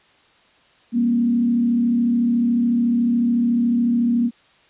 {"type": "tone with frequency modulation", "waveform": "sine", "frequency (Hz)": 237.4, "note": "A#3", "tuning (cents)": 32, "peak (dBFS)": -15, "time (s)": [0.92, 4.31], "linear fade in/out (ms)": 50, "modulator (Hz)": 33.9, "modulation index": 0.5, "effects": ["white hiss -55 dBFS RMS until 4.69 s", "resampled to 8000 Hz"]}